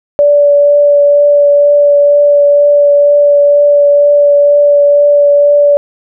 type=tone with vibrato; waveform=sine; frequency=578 Hz; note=D5; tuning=28 cents flat; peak=-3 dBFS; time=0.19-5.77 s; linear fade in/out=0 ms; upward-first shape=triangle; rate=2.1 Hz; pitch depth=11 cents each way; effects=none